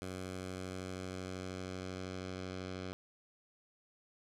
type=tone with low-pass filter sweep; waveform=10% pulse; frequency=92.8 Hz; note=F#2; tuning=6 cents sharp; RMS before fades=-43 dBFS; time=0.02-2.93 s; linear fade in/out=0 ms; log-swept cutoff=9900 to 4900 Hz; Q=1.2; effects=none

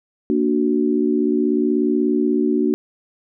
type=chord; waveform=sine; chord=Bb augmented; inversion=none; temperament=equal; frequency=233.1 / 293.7 / 370 Hz; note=Bb3 / D4 / F#4; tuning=0 / 0 / 0 cents; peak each=-20 / -19 / -20 dBFS; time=0.3-2.74 s; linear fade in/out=0 ms; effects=none

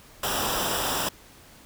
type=noise with comb filter; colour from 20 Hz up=pink; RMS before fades=-27 dBFS; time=0.23-1.09 s; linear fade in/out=5 ms; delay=0.46 ms; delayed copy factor=-0.7; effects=pink hiss -51 dBFS RMS until 1.65 s

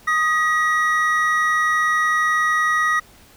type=tone pair together; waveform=triangle; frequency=1244.5 / 1913.6 Hz; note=D#6 / A#6; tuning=0 / +45 cents; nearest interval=perfect fifth; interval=745 cents; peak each=-17 dBFS; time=0.07-3 s; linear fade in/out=10 ms; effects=pink hiss -49 dBFS RMS until 3.36 s

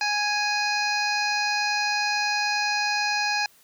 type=harmonic tone; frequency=830.6 Hz; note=G#5; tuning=in tune; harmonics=1 / 2 / 3 / 5 / 6 / 7 / 8; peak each=-27 / -28 / -28 / -31 / -32 / -39 / -42 dBFS; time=0.01-3.46 s; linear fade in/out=2 ms; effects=white hiss -57 dBFS RMS until 3.63 s

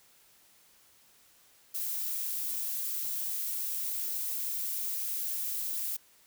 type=noise; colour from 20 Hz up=violet; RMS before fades=-34 dBFS; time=1.74-5.97 s; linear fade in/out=10 ms; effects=white hiss -62 dBFS RMS until 6.26 s

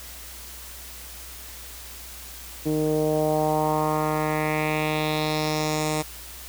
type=tone with low-pass filter sweep; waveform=10% pulse; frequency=153.9 Hz; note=D#3; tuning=19 cents flat; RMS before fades=-24 dBFS; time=2.65-6.03 s; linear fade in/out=20 ms; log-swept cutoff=360 to 8800 Hz; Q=2.4; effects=added 60 Hz sine -44 dBFS peak until 6.48 s + white hiss -41 dBFS RMS until 6.48 s

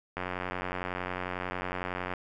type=click train; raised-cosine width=0.5 ms; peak=-18 dBFS; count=180; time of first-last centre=0.17-2.137 s; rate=91 Hz; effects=none

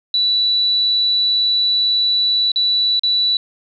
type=tone with dropouts; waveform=sine; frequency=3951 Hz; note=B7; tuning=in tune; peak=-13 dBFS; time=0.14-3.37 s; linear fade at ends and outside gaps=2 ms; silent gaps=2.518-2.559 / 2.995-3.034 s; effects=none

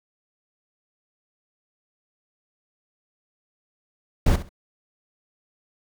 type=noise with echo; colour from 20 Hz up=brown; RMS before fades=-17 dBFS; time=4.26-4.36 s; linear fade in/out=5 ms; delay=66 ms; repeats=2; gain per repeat=-13 dB; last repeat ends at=4.492 s; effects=none

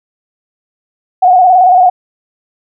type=tone with vibrato; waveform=sine; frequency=733 Hz; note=F#5; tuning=16 cents flat; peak=-3 dBFS; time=1.22-1.9 s; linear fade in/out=10 ms; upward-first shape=square; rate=18 Hz; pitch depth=45 cents each way; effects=none

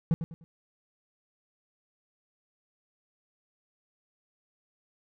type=tone with echo; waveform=triangle; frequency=164.81 Hz; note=E3; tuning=in tune; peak=-18 dBFS; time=0.11-0.14 s; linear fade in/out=0 ms; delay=100 ms; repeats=3; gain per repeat=-10 dB; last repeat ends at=0.44 s; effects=none

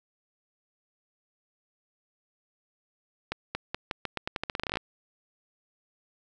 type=accelerating click train; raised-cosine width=0.3 ms; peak=-14 dBFS; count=19; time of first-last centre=3.32-4.771 s; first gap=230 ms; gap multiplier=0.85; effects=none

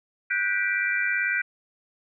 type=chord; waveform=sine; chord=G major seventh; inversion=third; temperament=just; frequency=1470 / 1568 / 1960 / 2352 Hz; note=F#6 / G6 / B6 / D7; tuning=-12 / 0 / -14 / +2 cents; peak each=-28 dBFS; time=0.3-1.42 s; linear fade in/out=10 ms; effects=none

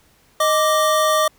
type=tone pair together; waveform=square; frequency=622.3 / 1174.7 Hz; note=D#5 / D6; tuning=0 / 0 cents; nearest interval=major seventh; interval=1100 cents; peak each=-18 dBFS; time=0.4-1.28 s; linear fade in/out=5 ms; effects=pink hiss -56 dBFS RMS until 1.38 s

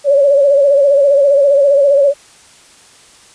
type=tone with vibrato; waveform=sine; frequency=562 Hz; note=C#5; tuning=24 cents sharp; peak=-6 dBFS; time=0.04-2.14 s; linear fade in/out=50 ms; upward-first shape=sine; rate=15 Hz; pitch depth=60 cents each way; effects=white hiss -43 dBFS RMS until 3.34 s + resampled to 22050 Hz

